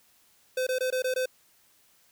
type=tone bursts; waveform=square; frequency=512 Hz; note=C5; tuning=38 cents flat; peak=-26 dBFS; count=6; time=0.57-1.258 s; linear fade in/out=5 ms; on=98 ms; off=20 ms; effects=white hiss -63 dBFS RMS until 2.11 s